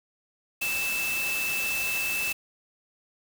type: tone in noise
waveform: sine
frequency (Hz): 2637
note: E7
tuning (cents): 0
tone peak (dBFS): -27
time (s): 0.61-2.33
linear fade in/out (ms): 10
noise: white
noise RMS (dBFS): -33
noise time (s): 0.61-2.33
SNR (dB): +3
effects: none

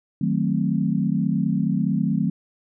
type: chord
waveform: sine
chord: D# diminished seventh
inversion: none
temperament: equal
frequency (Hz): 155.56 / 185 / 220 / 261.6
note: D#3 / F#3 / A3 / C4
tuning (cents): 0 / 0 / 0 / 0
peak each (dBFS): -25 / -23 / -24 / -27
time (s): 0.21-2.3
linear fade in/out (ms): 5
effects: none

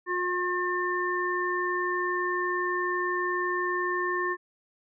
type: harmonic tone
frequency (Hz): 358.8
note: F4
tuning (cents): +47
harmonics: 1 / 3 / 5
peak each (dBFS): -30 / -30 / -30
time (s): 0.06-4.37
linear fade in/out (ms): 50
effects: none

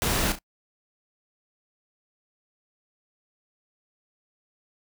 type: noise with echo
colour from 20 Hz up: pink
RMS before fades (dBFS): -25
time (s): 0.02-0.32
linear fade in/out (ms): 0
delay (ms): 34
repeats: 2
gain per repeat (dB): -10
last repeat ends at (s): 0.388
effects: noise-tail reverb RT60 0.1 s tail -25 dB re dry

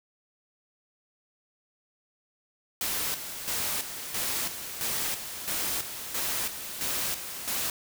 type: noise with tremolo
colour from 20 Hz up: white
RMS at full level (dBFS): -30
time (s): 2.81-7.7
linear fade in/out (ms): 2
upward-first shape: square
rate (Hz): 1.5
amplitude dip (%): 60
effects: none

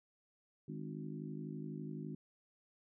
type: harmonic tone with a mistuned harmonic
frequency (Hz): 51.91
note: G#1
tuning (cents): 0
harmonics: 3 / 4 / 5 / 6 / 7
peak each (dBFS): -45 / -47 / -49 / -51 / -52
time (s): 0.68-2.15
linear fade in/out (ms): 5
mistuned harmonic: 6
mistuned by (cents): -41
effects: none

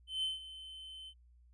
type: tone with ADSR envelope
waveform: triangle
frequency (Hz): 3068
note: G7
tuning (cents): -38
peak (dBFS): -30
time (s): 0.07-1.14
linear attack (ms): 160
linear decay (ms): 160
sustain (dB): -15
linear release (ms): 63
effects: added 60 Hz sine -60 dBFS peak until 1.53 s + resampled to 22050 Hz

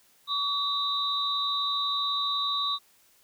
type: tone cluster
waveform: sine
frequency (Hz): 1138 / 3691 / 3923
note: C#6 / A#7 / B7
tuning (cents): +45 / -18 / -12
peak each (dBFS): -30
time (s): 0.27-2.79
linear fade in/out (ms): 50
effects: white hiss -62 dBFS RMS until 3.23 s

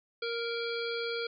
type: harmonic tone with a mistuned harmonic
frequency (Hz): 466.2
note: A#4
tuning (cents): 0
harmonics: 1 / 3 / 5 / 7 / 9 / 10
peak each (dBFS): -34 / -39 / -41 / -42 / -44 / -44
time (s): 0.22-1.27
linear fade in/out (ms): 5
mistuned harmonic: 7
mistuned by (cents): +26
effects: none

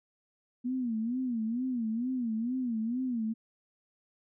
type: tone with vibrato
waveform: sine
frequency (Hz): 238.6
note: A#3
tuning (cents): +41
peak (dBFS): -29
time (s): 0.64-3.34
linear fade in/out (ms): 20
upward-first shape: sine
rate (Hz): 2.2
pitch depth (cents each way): 150
effects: none

